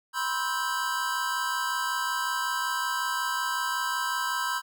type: chord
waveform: square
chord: C major seventh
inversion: third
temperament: just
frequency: 981.1 / 1046.5 / 1308.1 / 1569.8 Hz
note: B5 / C6 / E6 / G6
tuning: -12 / 0 / -14 / +2 cents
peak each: -33 / -34 / -35 / -32 dBFS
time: 0.13-4.62 s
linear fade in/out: 50 ms
effects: none